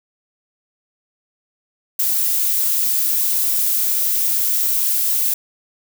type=noise; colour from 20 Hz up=violet; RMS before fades=-18 dBFS; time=1.99-5.34 s; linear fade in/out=5 ms; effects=none